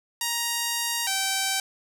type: tone pair in turn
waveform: 5% pulse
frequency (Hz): 939 / 774.4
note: A#5 / G5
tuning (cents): +12 / -21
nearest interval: minor third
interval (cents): 333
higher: first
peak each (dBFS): -13 / -12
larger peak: second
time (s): 0.21-1.07 / 1.07-1.6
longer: first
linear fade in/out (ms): 2
effects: none